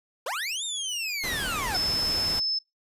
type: linear two-way sweep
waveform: 25% pulse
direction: up then down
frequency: 434.1 to 3700 to 695 Hz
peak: -25 dBFS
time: 0.26-1.77 s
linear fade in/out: 5 ms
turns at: 0.64 s
type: noise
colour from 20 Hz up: pink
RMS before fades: -34 dBFS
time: 1.23-2.4 s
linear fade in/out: 10 ms
type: tone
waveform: sine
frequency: 5240 Hz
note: E8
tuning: 11 cents flat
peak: -24 dBFS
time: 1.74-2.59 s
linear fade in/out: 10 ms
effects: noise-tail reverb RT60 0.2 s tail -22 dB re dry + resampled to 32000 Hz